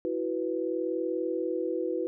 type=chord; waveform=sine; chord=E suspended second; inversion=none; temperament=equal; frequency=329.6 / 370 / 493.9 Hz; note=E4 / F#4 / B4; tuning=0 / 0 / 0 cents; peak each=-32 dBFS; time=0.05-2.07 s; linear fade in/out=0 ms; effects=none

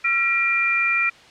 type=tone cluster; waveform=sine; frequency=1363 / 1922 / 2385 Hz; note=F6 / B6 / D7; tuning=-43 / -48 / +26 cents; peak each=-25 / -26 / -18 dBFS; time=0.04-1.1 s; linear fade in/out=10 ms; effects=white hiss -47 dBFS RMS until 1.3 s + low-pass 4000 Hz 12 dB/octave

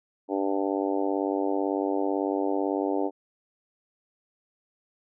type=harmonic tone; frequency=98 Hz; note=G2; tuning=in tune; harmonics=3 / 4 / 5 / 6 / 7 / 8 / 9; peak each=-28 / -30 / -32 / -34 / -35 / -36 / -37 dBFS; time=0.28-3.11 s; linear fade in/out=50 ms; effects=none

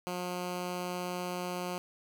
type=tone; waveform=10% pulse; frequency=179.2 Hz; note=F3; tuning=45 cents sharp; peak=-26 dBFS; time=0.07-1.78 s; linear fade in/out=0 ms; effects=none

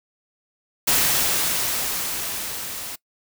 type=noise with level ramp; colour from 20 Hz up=white; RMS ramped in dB=-18 to -33 dBFS; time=0.87-2.96 s; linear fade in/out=10 ms; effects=noise-tail reverb RT60 0.1 s tail -22 dB re dry

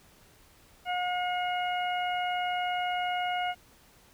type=harmonic tone; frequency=720 Hz; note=F#5; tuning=47 cents flat; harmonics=1 / 2 / 3 / 4; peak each=-29 / -37 / -37 / -38 dBFS; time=0.85-3.55 s; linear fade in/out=50 ms; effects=pink hiss -59 dBFS RMS until 4.13 s

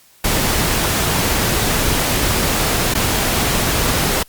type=noise with dropouts; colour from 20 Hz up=pink; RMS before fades=-17 dBFS; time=0.24-4.23 s; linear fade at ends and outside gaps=5 ms; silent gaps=2.94-2.949 s; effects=white hiss -50 dBFS RMS until 4.28 s + Opus 48 kbps

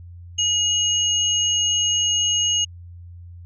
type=tone pair together; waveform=sine; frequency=2893 / 6495 Hz; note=F#7 / G#8; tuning=-40 / -39 cents; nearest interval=octave + major second; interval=1401 cents; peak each=-19 / -22 dBFS; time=0.38-2.65 s; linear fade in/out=10 ms; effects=added 87 Hz sine -37 dBFS peak until 3.45 s

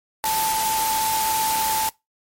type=tone in noise; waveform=sine; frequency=880 Hz; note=A5; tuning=in tune; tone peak=-21 dBFS; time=0.24-1.89 s; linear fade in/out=0 ms; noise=white; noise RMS=-25 dBFS; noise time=0.24-1.89 s; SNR=+1 dB; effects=noise-tail reverb RT60 0.2 s tail -23 dB re dry + MP3 64 kbps

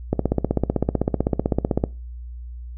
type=click train; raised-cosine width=2 ms; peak=-5 dBFS; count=28; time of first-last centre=0.13-1.839 s; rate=15.8 Hz; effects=noise-tail reverb RT60 0.3 s tail -22 dB re dry + added 60 Hz sine -32 dBFS peak until 2.77 s

